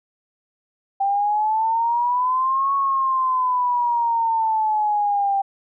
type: exponential two-way sweep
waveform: sine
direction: up then down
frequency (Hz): 784 to 1108.7 to 784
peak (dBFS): -17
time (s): 1-5.42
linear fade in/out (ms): 10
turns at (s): 2.74
effects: none